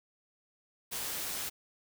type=noise; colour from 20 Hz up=white; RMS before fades=-37 dBFS; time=0.91-1.5 s; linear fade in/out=20 ms; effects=none